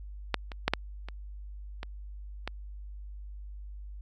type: clicks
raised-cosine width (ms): 0.3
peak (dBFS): -9 / -24 / -8 / -8 / -25 / -21 / -17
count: 7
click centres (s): 0.343 / 0.518 / 0.68 / 0.736 / 1.086 / 1.831 / 2.476
effects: added 50 Hz sine -40 dBFS peak until 4.01 s